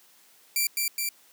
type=tone with echo; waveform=5% pulse; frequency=2349 Hz; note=D7; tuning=in tune; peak=-13 dBFS; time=0.56-0.67 s; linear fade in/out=2 ms; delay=210 ms; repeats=2; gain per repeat=-2 dB; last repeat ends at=1.09 s; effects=white hiss -58 dBFS RMS until 1.32 s + high-pass 200 Hz 12 dB/octave